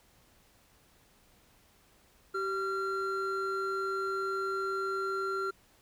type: tone pair together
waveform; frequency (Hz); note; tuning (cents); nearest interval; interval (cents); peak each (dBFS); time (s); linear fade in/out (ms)
triangle; 386.1 / 1376; G4 / F6; -26 / -26; octave + minor seventh; 2200; -32 / -31; 2.34-5.51; 10
effects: pink hiss -64 dBFS RMS until 5.81 s